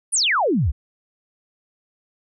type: exponential sweep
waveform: sine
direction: down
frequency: 10510 to 57.4 Hz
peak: -16 dBFS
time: 0.12-0.72 s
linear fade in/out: 20 ms
effects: none